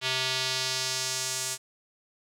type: tone with band-pass filter sweep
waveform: square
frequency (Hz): 130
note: C3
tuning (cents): -11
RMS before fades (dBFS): -30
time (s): 0.01-1.58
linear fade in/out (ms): 50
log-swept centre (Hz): 3400 to 7800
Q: 1.6
effects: none